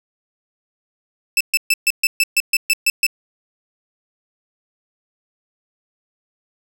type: tone bursts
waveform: sawtooth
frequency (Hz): 2637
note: E7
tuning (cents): 0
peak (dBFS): -9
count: 11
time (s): 1.37-3.066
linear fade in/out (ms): 2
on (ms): 36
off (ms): 130
effects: none